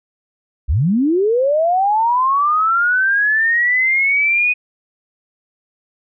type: linear sweep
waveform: sine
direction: up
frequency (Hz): 52.3 to 2500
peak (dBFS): -12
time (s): 0.68-4.54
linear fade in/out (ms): 20
effects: none